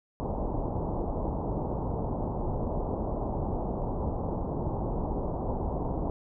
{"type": "low-pass noise", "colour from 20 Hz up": "pink", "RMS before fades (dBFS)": -31, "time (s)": [0.2, 6.1], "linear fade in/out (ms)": 0, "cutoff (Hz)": 950, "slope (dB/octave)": 48, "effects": []}